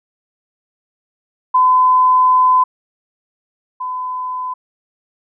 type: tone pair in turn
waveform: sine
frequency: 1015 / 1010.7 Hz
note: B5 / B5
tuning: +47 / +40 cents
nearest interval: unison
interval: 7 cents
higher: first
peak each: -8 / -20 dBFS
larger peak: first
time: 1.54-2.64 / 3.8-4.54 s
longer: first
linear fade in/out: 10 ms
effects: none